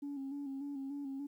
sine tone with vibrato, 277.8 Hz, C#4, 4 cents sharp, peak -37 dBFS, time 0.02-1.27 s, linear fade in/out 10 ms, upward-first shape square, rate 3.4 Hz, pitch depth 43 cents each way, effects tanh soft clip ceiling -36 dBFS + 12-bit

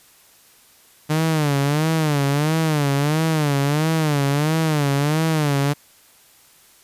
sawtooth tone with vibrato, 150 Hz, D3, 37 cents sharp, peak -13 dBFS, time 1.09-5.74 s, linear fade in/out 20 ms, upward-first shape sine, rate 1.5 Hz, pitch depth 130 cents each way, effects white hiss -52 dBFS RMS until 6.83 s + resampled to 32000 Hz

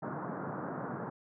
pink band-pass noise, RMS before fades -39 dBFS, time 0.02-1.1 s, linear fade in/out 10 ms, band 120 to 1500 Hz, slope 48 dB/octave, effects none

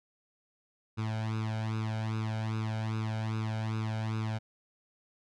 sawtooth tone with flanger, 110 Hz, A2, in tune, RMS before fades -33 dBFS, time 0.97-4.39 s, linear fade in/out 20 ms, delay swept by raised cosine 0.78 to 1.33 ms, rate 2.5 Hz, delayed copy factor +0.9, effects low-pass 5000 Hz 12 dB/octave

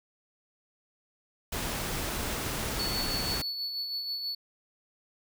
pink noise, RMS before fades -33 dBFS, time 1.52-3.42 s, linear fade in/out 5 ms
triangle tone with tremolo, 4435 Hz, C#8, in tune, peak -29 dBFS, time 2.79-4.35 s, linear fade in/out 5 ms, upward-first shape sine, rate 6.2 Hz, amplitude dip 40%
effects none

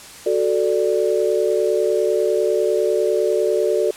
sine chord, D major, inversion first, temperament equal, 370 / 440 / 587.3 Hz, F#4 / A4 / D5, 0 / 0 / 0 cents, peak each -20 / -19 / -21 dBFS, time 0.26-3.91 s, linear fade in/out 5 ms, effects white hiss -39 dBFS RMS until 3.96 s + low-pass 10000 Hz 12 dB/octave

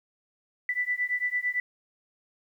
sine beating tone pair, 1975.5 / 1984.4 Hz, B6 / B6, 0 / +8 cents, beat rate 8.9 Hz, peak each -29 dBFS, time 0.69-1.6 s, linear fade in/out 2 ms, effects 10-bit

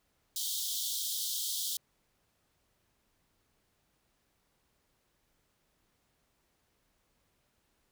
pink high-pass noise, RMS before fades -35 dBFS, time 0.36-1.77 s, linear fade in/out 2 ms, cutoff 3200 Hz, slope 96 dB/octave, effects pink hiss -75 dBFS RMS until 7.91 s

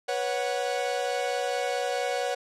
45% pulse chord, B suspended second, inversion none, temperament equal with one note detuned, 489.9 / 554.4 / 740 Hz, B4 / C#5 / F#5, -14 / 0 / 0 cents, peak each -31 dBFS, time 0.08-2.35 s, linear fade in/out 10 ms, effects low-pass 8000 Hz 12 dB/octave

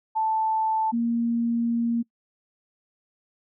sine tone pair in turn, 880 / 233.7 Hz, A5 / A#3, 0 / +5 cents, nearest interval octave + major seventh, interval 2295 cents, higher first, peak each -21 dBFS, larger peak neither, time 0.15-0.92 / 0.92-2.03 s, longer second, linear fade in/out 20 ms, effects noise-tail reverb RT60 0.1 s tail -24 dB re dry

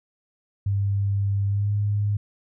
sine tone with pitch glide, 99.7 to 102.98 Hz, G2 to G#2, +30 to -14 cents, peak -20 dBFS, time 0.66-2.17 s, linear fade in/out 5 ms, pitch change +56 cents, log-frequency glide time 1.46-1.72 s, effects none

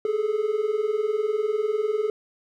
triangle tone pair together, 414.6 / 434.6 Hz, G#4 / A4, -3 / -21 cents, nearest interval minor second, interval 82 cents, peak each -24 / -22 dBFS, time 0.05-2.1 s, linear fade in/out 2 ms, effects none

